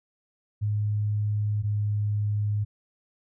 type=tone pair in turn; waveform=sine; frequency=104.8 / 104.23 Hz; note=G#2 / G#2; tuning=+16 / +7 cents; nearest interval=unison; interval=9 cents; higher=first; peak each=-23 dBFS; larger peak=neither; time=0.61-1.63 / 1.63-2.65 s; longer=neither; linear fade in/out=20 ms; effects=none